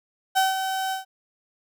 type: tone with ADSR envelope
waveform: 35% pulse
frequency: 764 Hz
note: G5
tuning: 45 cents flat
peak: -15 dBFS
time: 0.35-1.05 s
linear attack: 24 ms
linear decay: 170 ms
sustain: -8 dB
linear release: 130 ms
effects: none

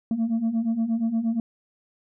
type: beating tone pair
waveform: sine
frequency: 221.8 / 230.3 Hz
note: A3 / A#3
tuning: +14 / -21 cents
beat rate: 8.5 Hz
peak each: -25 / -21 dBFS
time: 0.11-1.4 s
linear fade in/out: 2 ms
effects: tanh soft clip ceiling -19 dBFS

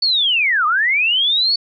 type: linear two-way sweep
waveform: sine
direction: down then up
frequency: 4515 to 1173 to 4515 Hz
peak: -13 dBFS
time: 0.02-1.56 s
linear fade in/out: 5 ms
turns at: 0.66 s
effects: none

